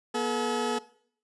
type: tone pair together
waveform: 20% pulse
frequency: 240.9 / 429.2 Hz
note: B3 / A4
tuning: -43 / -43 cents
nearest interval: minor seventh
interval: 1000 cents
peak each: -26 / -24 dBFS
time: 0.14-0.79 s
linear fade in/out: 10 ms
effects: noise-tail reverb RT60 0.6 s tail -19 dB re dry + resampled to 24000 Hz